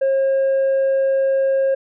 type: tone with tanh clipping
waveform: sine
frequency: 539 Hz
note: C#5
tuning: 49 cents flat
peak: -15 dBFS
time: 0.01-1.75 s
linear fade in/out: 10 ms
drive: 2 dB
effects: none